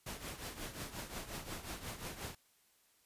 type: noise with tremolo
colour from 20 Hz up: pink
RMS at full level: -42 dBFS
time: 0.06-2.35 s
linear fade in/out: 5 ms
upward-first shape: triangle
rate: 5.6 Hz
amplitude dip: 75%
effects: white hiss -71 dBFS RMS until 3.05 s + resampled to 32000 Hz